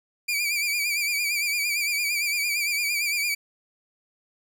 sawtooth tone with vibrato, 2349 Hz, D7, in tune, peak -20 dBFS, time 0.28-3.35 s, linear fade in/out 10 ms, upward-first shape sine, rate 8.8 Hz, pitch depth 67 cents each way, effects none

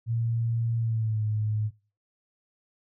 sine tone with pitch glide, 115.6 to 107.24 Hz, A#2 to A2, -14 to -44 cents, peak -24 dBFS, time 0.06-1.71 s, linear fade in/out 50 ms, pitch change -130 cents, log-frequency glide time 0.77-1.24 s, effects noise-tail reverb RT60 0.4 s tail -25 dB re dry

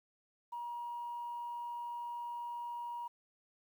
sine tone, 953 Hz, A#5, 38 cents sharp, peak -38 dBFS, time 0.52-3.08 s, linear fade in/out 10 ms, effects tanh soft clip ceiling -35 dBFS + 11-bit

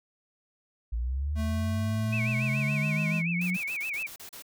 sine linear sweep, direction up, 55 to 184 Hz, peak -27 dBFS, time 0.92-3.57 s, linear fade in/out 10 ms
square tone with pitch glide, 220 to 209.5 Hz, A3 to G#3, 0 to +15 cents, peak -32 dBFS, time 1.35-3.23 s, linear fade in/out 50 ms, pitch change -85 cents, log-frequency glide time 1.94-3.05 s
sine tone with vibrato, 2405 Hz, D7, 41 cents sharp, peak -30 dBFS, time 2.12-4.07 s, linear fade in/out 10 ms, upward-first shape sine, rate 7 Hz, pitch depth 170 cents each way
white noise bursts, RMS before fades -44 dBFS, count 8, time 3.41-4.423 s, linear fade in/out 5 ms, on 96 ms, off 35 ms
effects none

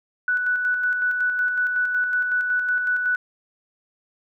sine tone with tremolo, 1483 Hz, F#6, 4 cents sharp, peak -18 dBFS, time 0.28-3.16 s, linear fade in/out 2 ms, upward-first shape square, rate 5.4 Hz, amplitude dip 35%, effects none

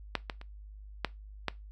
clicks, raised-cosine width 0.3 ms, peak -12 / -18 / -30 / -12 / -13 dBFS, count 5, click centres 0.153 / 0.298 / 0.414 / 1.047 / 1.483 s, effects noise-tail reverb RT60 0.2 s tail -20 dB re dry + added 51 Hz sine -45 dBFS peak until 1.71 s

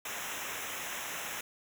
pink noise with comb filter, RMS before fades -39 dBFS, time 0.05-1.41 s, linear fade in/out 5 ms, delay 0.22 ms, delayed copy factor -0.95, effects none

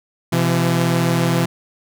sawtooth tone pair together, 128.37 / 168.8 Hz, C3 / E3, -33 / +41 cents, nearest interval perfect fourth, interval 474 cents, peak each -15 / -13 dBFS, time 0.32-1.46 s, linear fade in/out 10 ms, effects none

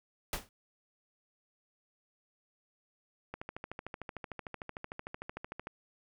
pink noise with exponential decay, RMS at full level -31 dBFS, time 0.33-0.49 s, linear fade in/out 1 ms, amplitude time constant 34 ms
click train, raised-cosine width 0.5 ms, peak -25 dBFS, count 32, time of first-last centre 3.34-5.671 s, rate 13.3 Hz
effects none

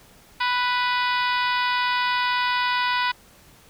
harmonic tone with a mistuned harmonic, 493.9 Hz, B4, in tune, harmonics 2 / 3 / 4 / 5 / 6 / 7 / 8 / 9 / 10, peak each -23 / -27 / -29 / -31 / -33 / -34 / -35 / -36 / -37 dBFS, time 0.4-3.12 s, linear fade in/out 10 ms, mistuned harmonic 8, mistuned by -34 cents, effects pink hiss -52 dBFS RMS until 3.69 s

